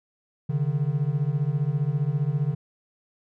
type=beating tone pair; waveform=triangle; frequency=137.7 / 152.7 Hz; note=C#3 / D#3; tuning=-11 / -32 cents; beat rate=15 Hz; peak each=-23 dBFS; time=0.49-2.55 s; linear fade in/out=10 ms; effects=none